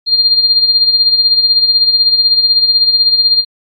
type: tone with tremolo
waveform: sine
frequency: 4200 Hz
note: C8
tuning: 6 cents sharp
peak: -4 dBFS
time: 0.06-3.45 s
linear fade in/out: 50 ms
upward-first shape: sine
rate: 16 Hz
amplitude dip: 60%
effects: MP3 48 kbps